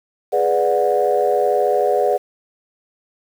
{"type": "chord", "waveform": "sine", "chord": "G# half-diminished seventh", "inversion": "none", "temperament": "equal with one note detuned", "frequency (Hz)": [415.3, 493.9, 587.3, 729], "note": ["G#4", "B4", "D5", "F#5"], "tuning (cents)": [0, 0, 0, -26], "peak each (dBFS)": -19, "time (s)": [0.32, 2.18], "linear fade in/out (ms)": 20, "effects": ["tanh soft clip ceiling -5 dBFS", "7-bit"]}